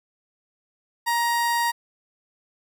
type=tone; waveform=30% pulse; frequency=942 Hz; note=A#5; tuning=18 cents sharp; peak=-18 dBFS; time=1.06-1.72 s; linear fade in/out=20 ms; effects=none